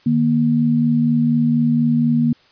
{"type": "tone pair together", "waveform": "sine", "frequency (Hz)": [152.55, 236.7], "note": ["D#3", "A#3"], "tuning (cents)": [-34, 27], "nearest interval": "minor sixth", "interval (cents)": 761, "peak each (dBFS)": [-19, -14], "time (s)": [0.06, 2.33], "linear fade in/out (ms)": 5, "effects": ["white hiss -53 dBFS RMS until 2.51 s", "resampled to 11025 Hz"]}